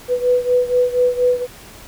sine beating tone pair, 493.9 / 498.1 Hz, B4 / B4, 0 / +15 cents, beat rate 4.2 Hz, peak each -15 / -18 dBFS, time 0.08-1.47 s, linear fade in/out 50 ms, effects pink hiss -40 dBFS RMS until 1.87 s

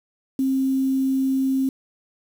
sine tone with quantisation, 266.1 Hz, C4, 29 cents sharp, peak -18 dBFS, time 0.39-1.69 s, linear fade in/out 2 ms, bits 7, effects none

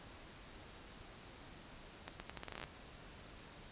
accelerating click train, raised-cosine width 0.3 ms, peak -28 dBFS, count 13, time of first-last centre 2.08-2.639 s, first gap 120 ms, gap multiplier 0.8, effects pink hiss -55 dBFS RMS until 3.71 s + resampled to 8000 Hz

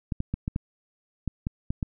clicks, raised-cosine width 5 ms, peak -15 dBFS, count 9, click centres 0.122 / 0.204 / 0.34 / 0.479 / 0.561 / 1.277 / 1.469 / 1.705 / 1.828 s, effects none

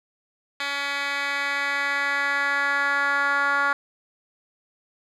10% pulse tone with band-pass filter sweep, 282.2 Hz, C#4, 31 cents sharp, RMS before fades -24 dBFS, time 0.6-3.73 s, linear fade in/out 2 ms, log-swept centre 2700 to 1400 Hz, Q 2.7, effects none

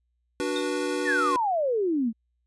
square chord, B minor, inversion first, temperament equal with one note detuned, 293.7 / 370 / 485.7 Hz, D4 / F#4 / B4, 0 / 0 / -29 cents, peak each -31 dBFS, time 0.4-1.36 s, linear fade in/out 0 ms
sine tone with exponential decay, 3657 Hz, A#7, 34 cents flat, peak -28 dBFS, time 0.56-0.71 s, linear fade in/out 1 ms, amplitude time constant 31 ms
sine exponential sweep, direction down, 1926 to 212.5 Hz, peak -22 dBFS, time 1.04-2.13 s, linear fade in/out 50 ms
effects added 60 Hz sine -70 dBFS peak until 2.46 s + resampled to 24000 Hz

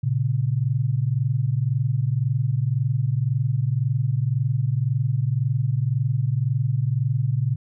sine tone pair together, 115.7 / 137.59 Hz, A#2 / C#3, -13 / -13 cents, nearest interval minor third, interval 300 cents, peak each -22 / -22 dBFS, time 0.03-7.56 s, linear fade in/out 10 ms, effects none

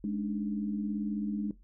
sine tone cluster, 208.5 / 284.8 / 303.2 Hz, G#3 / C#4 / D#4, +7 / +47 / -45 cents, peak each -31 / -39 / -39 dBFS, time 0.04-1.51 s, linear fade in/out 2 ms, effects noise-tail reverb RT60 0.2 s tail -18 dB re dry + added 43 Hz sine -54 dBFS peak until 1.63 s

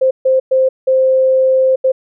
sine tone bursts at uneven times, 523.3 Hz, C5, in tune, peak -8 dBFS, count 5, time 0.01-0.11 / 0.25-0.4 / 0.51-0.69 / 0.87-1.76 / 1.84-1.92 s, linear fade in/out 10 ms, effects none

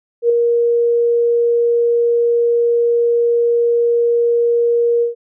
sine tone with ADSR envelope, 471.6 Hz, A#4, 20 cents sharp, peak -7 dBFS, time 0.22-5.15 s, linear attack 77 ms, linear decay 4 ms, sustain -4 dB, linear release 130 ms, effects none

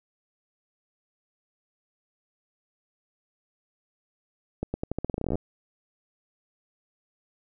accelerating click train, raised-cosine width 2 ms, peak -15 dBFS, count 18, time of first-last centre 4.63-5.355 s, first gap 110 ms, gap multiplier 0.86, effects none

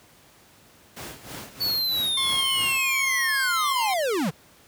pink noise with tremolo, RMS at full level -36 dBFS, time 0.96-2.78 s, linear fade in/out 10 ms, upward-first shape sine, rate 3.1 Hz, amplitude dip 75%
square linear sweep, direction down, 4496 to 130.81 Hz, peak -23 dBFS, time 1.6-4.31 s, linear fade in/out 20 ms
15% pulse tone with pitch glide, 1073 to 1044.3 Hz, C6 to C6, +43 to -4 cents, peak -21 dBFS, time 2.17-3.94 s, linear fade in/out 5 ms, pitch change -47 cents, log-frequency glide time 3.39-3.52 s
effects pink hiss -54 dBFS RMS until 4.67 s + high-pass 80 Hz 12 dB/octave

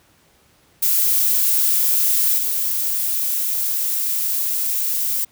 violet noise with level steps, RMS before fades -17 / -21 dBFS, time 0.82-5.25 s, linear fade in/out 10 ms, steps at 2.38 s, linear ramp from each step 2 ms, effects pink hiss -56 dBFS RMS until 5.31 s + high-pass 60 Hz 12 dB/octave

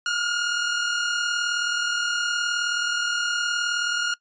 sawtooth tone pair together, 1390 / 1429.1 Hz, F6 / F6, -9 / +39 cents, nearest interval unison, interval 48 cents, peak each -27 / -19 dBFS, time 0.06-4.14 s, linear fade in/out 2 ms, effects noise-tail reverb RT60 0.1 s tail -22 dB re dry + resampled to 16000 Hz

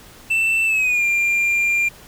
triangle tone with pitch glide, 2667 to 2390 Hz, E7 to D7, +20 to +30 cents, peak -14 dBFS, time 0.3-1.89 s, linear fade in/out 10 ms, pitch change -190 cents, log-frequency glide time 0.65-1.03 s, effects pink hiss -44 dBFS RMS until 2.07 s

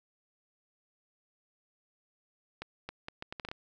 accelerating click train, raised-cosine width 0.3 ms, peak -23 dBFS, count 9, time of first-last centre 2.62-3.515 s, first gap 270 ms, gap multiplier 0.72, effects none

